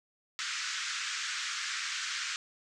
pink band-pass noise, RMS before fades -36 dBFS, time 0.39-2.36 s, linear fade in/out 0 ms, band 1300 to 7400 Hz, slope 48 dB/octave, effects none

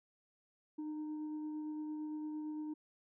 sine tone with frequency modulation, 305.1 Hz, D#4, 34 cents flat, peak -39 dBFS, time 0.78-2.74 s, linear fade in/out 10 ms, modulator 619 Hz, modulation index 0.23, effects none

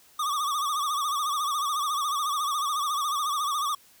square tone with vibrato, 1174.7 Hz, D6, in tune, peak -26 dBFS, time 0.19-3.75 s, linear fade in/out 5 ms, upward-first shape sine, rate 14 Hz, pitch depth 100 cents each way, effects white hiss -57 dBFS RMS until 4 s

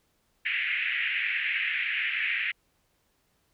pink band-pass noise, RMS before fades -29 dBFS, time 0.45-2.52 s, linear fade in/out 10 ms, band 1800 to 2700 Hz, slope 48 dB/octave, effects pink hiss -71 dBFS RMS until 3.53 s

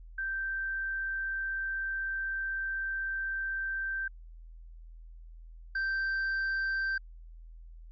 sine / triangle tone pair in turn, 1564 / 1564 Hz, G6 / G6, -4 / -4 cents, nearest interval unison, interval 0 cents, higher neither, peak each -31 / -27 dBFS, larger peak second, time 0.18-4.08 / 5.75-6.98 s, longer first, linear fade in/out 5 ms, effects added 41 Hz sine -46 dBFS peak until 7.91 s + resampled to 16000 Hz

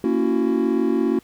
triangle chord, F# dominant seventh, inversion first, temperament just, 231.2 / 277.5 / 333 / 370 Hz, A#3 / C#4 / E4 / F#4, -14 / +2 / +18 / 0 cents, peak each -21 dBFS, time 0.04-1.19 s, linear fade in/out 2 ms, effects pink hiss -54 dBFS RMS until 1.23 s

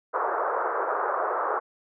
white band-pass noise, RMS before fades -27 dBFS, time 0.13-1.6 s, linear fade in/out 20 ms, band 390 to 1400 Hz, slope 48 dB/octave, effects none

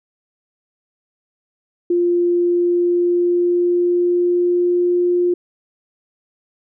sine tone with pitch glide, 349.2 to 353.5 Hz, F4 to F4, 0 to +21 cents, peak -13 dBFS, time 1.9-5.34 s, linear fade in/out 5 ms, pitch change +21 cents, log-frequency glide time 2.26-5 s, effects none

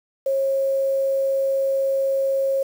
sine tone with quantisation, 542 Hz, C#5, 39 cents flat, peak -18 dBFS, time 0.26-2.63 s, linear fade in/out 5 ms, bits 7, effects none

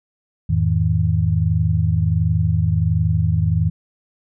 sine tone cluster, 85.8 / 107.2 / 158.7 Hz, F2 / A2 / D#3, -30 / -45 / +35 cents, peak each -19 dBFS, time 0.49-3.7 s, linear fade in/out 10 ms, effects none

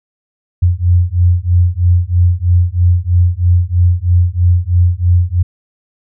sine beating tone pair, 86.9 / 90 Hz, F2 / F#2, -8 / -47 cents, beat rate 3.1 Hz, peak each -11 dBFS, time 0.62-5.43 s, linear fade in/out 10 ms, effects none

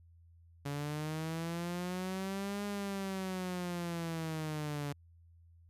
sawtooth linear two-way sweep, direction up then down, 141 to 204.7 to 142.5 Hz, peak -32 dBFS, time 0.65-4.93 s, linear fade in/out 10 ms, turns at 2.65 s, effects added 84 Hz sine -58 dBFS peak until 5.69 s + resampled to 32000 Hz

